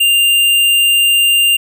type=tone with hard clipping; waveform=sine; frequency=2794 Hz; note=F7; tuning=in tune; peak=-9 dBFS; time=0-1.57 s; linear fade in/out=10 ms; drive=18 dB; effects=none